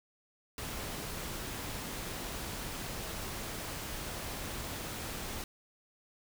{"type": "noise", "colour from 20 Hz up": "pink", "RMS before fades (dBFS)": -40, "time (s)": [0.58, 5.44], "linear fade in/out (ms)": 2, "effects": []}